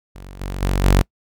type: tone with level steps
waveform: sawtooth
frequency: 47 Hz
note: F#1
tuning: 28 cents sharp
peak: -31 / -21 / -13 / -7 dBFS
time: 0.15-1.02 s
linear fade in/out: 10 ms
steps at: 0.41 / 0.62 / 0.84 s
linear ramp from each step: 5 ms
effects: noise-tail reverb RT60 0.1 s tail -26 dB re dry